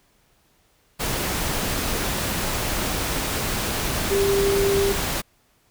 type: tone in noise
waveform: sine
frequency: 396.3 Hz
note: G4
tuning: 19 cents sharp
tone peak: -18 dBFS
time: 4.1-4.93 s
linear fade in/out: 20 ms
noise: pink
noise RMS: -25 dBFS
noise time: 0.99-5.22 s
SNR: +4 dB
effects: pink hiss -62 dBFS RMS until 5.7 s